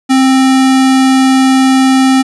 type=tone with vibrato; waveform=square; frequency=263.5 Hz; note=C4; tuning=12 cents sharp; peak=-6 dBFS; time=0.09-2.23 s; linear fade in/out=20 ms; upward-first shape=square; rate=20 Hz; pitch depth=8 cents each way; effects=resampled to 24000 Hz